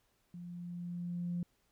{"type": "tone with level ramp", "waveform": "sine", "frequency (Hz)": 174.61, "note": "F3", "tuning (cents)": 0, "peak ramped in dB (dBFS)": [-44, -32], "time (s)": [0.34, 1.43], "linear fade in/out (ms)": 2, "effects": ["tanh soft clip ceiling -29 dBFS", "pink hiss -75 dBFS RMS until 1.71 s"]}